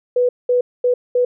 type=tone bursts at uneven times; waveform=sine; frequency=493.4 Hz; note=B4; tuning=2 cents flat; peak=-12 dBFS; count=4; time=0.16-0.29 / 0.49-0.61 / 0.84-0.94 / 1.15-1.25 s; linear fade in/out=5 ms; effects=none